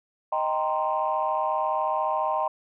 sine chord, C minor seventh, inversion first, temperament equal, 622.3 / 784 / 932.3 / 1046.5 Hz, Eb5 / G5 / Bb5 / C6, 0 / 0 / 0 / 0 cents, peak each -28 dBFS, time 0.32-2.48 s, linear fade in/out 5 ms, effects tanh soft clip ceiling -14 dBFS

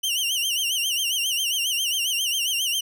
sawtooth tone with vibrato, 2960 Hz, F#7, in tune, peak -19 dBFS, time 0.03-2.81 s, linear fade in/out 10 ms, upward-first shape sine, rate 7.4 Hz, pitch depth 130 cents each way, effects none

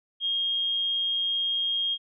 sine tone, 3241 Hz, G#7, 43 cents flat, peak -24 dBFS, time 0.2-1.98 s, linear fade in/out 50 ms, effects none

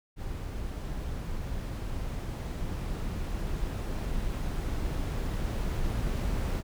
brown noise with level ramp, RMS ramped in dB -36 to -29 dBFS, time 0.16-6.63 s, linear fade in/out 50 ms, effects none

